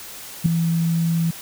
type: tone with ADSR envelope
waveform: sine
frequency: 166.1 Hz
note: E3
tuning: 13 cents sharp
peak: -9 dBFS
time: 0.44-1.31 s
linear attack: 20 ms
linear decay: 3 ms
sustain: -8 dB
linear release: 7 ms
effects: white hiss -37 dBFS RMS until 1.41 s